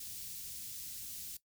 white band-stop noise, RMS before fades -45 dBFS, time 0-1.37 s, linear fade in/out 5 ms, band 170 to 4100 Hz, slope 12 dB/octave, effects noise-tail reverb RT60 0.1 s tail -17 dB re dry

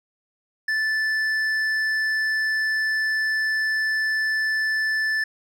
sine tone with hard clipping, 1753 Hz, A6, 7 cents flat, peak -22 dBFS, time 0.68-5.24 s, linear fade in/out 5 ms, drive 6 dB, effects none

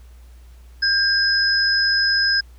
sine tone pair together, 1600 / 5084 Hz, G6 / D#8, +35 / +36 cents, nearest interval octave + minor sixth, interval 2001 cents, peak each -18 dBFS, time 0.82-2.41 s, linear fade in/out 10 ms, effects added 60 Hz sine -41 dBFS peak until 2.58 s + pink hiss -57 dBFS RMS until 2.58 s

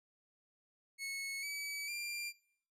sawtooth tone with pitch steps, 2196 / 2287 / 2381 Hz, C#7 / D7 / D7, -17 / -47 / +23 cents, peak -36 dBFS, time 0.98-2.33 s, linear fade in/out 50 ms, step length 450 ms, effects noise-tail reverb RT60 0.7 s tail -23 dB re dry + resampled to 32000 Hz

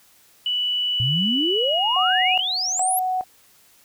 sine tone with pitch glide, 2960 to 2874 Hz, F#7 to F7, 0 to +49 cents, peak -20 dBFS, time 0.46-2.4 s, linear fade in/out 2 ms, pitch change -51 cents, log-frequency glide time 1.5-1.83 s
sine exponential sweep, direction up, 113.5 to 11840 Hz, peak -21 dBFS, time 1-2.99 s, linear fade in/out 0 ms
sine tone with tremolo, 742 Hz, F#5, 5 cents sharp, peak -20 dBFS, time 1.96-3.24 s, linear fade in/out 5 ms, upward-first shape square, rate 1.2 Hz, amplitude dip 80%
effects white hiss -55 dBFS RMS until 3.84 s

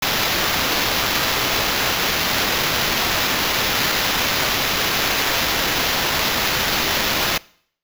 blue noise with sample-and-hold, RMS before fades -20 dBFS, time 0.02-7.38 s, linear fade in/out 5 ms, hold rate 8820 Hz, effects noise-tail reverb RT60 0.6 s tail -23 dB re dry

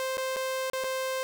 sawtooth tone with dropouts, 523.3 Hz, C5, in tune, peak -25 dBFS, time 0-1.23 s, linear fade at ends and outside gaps 0 ms, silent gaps 0.171-0.179 / 0.362-0.367 / 0.699-0.733 / 0.838-0.843 s, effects none

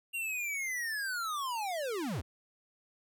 square linear sweep, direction down, 2794 to 59.1 Hz, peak -34 dBFS, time 0.13-2.22 s, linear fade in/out 20 ms, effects none

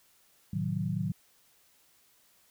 sine chord, A diminished seventh, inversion none, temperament equal, 110 / 130.81 / 155.56 / 185 Hz, A2 / C3 / Eb3 / Gb3, 0 / 0 / 0 / 0 cents, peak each -35 / -39 / -33 / -33 dBFS, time 0.53-1.12 s, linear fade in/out 5 ms, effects white hiss -65 dBFS RMS until 2.5 s

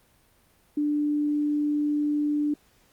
sine tone, 295.4 Hz, D4, 10 cents sharp, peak -22 dBFS, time 0.77-2.54 s, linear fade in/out 5 ms, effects pink hiss -62 dBFS RMS until 2.92 s + Opus 32 kbps

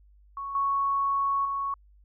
sine tone with level steps, 1108.7 Hz, C#6, in tune, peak -32 / -23 / -27 dBFS, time 0.37-1.74 s, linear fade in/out 2 ms, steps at 0.55 / 1.45 s, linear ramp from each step 2 ms, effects added 50 Hz sine -54 dBFS peak until 2.04 s

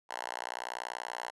5% pulse tone with high-pass filter, 60.4 Hz, B1, 38 cents flat, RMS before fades -40 dBFS, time 0.09-1.31 s, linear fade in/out 20 ms, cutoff 950 Hz, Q 3, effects resampled to 24000 Hz

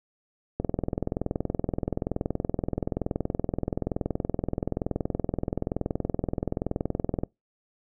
click train, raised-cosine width 2 ms, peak -13 dBFS, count 141, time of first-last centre 0.6-7.235 s, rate 21.1 Hz, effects noise-tail reverb RT60 0.2 s tail -25 dB re dry

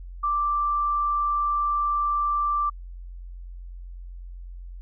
sine tone, 1174.7 Hz, D6, in tune, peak -21 dBFS, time 0.23-2.7 s, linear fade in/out 10 ms, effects added 44 Hz sine -36 dBFS peak until 4.81 s

